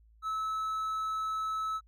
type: tone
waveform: triangle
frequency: 1300 Hz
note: E6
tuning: 24 cents flat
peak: -29 dBFS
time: 0.22-1.81 s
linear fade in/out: 50 ms
effects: added 55 Hz sine -58 dBFS peak until 1.87 s